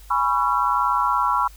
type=chord; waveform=sine; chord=C# minor seventh; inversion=second; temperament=equal with one note detuned; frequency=830.6 / 987.8 / 1108.7 / 1351.7 Hz; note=G#5 / B5 / C#6 / E6; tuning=0 / 0 / 0 / +43 cents; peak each=-27 / -21 / -23 / -23 dBFS; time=0.1-1.48 s; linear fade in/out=10 ms; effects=added 50 Hz sine -42 dBFS peak until 1.56 s + white hiss -51 dBFS RMS until 1.56 s